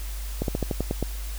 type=slowing click train; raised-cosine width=2 ms; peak=-12 dBFS; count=8; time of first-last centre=0.42-1.027 s; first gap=62 ms; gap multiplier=1.11; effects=added 50 Hz sine -30 dBFS peak until 1.38 s + white hiss -42 dBFS RMS until 1.38 s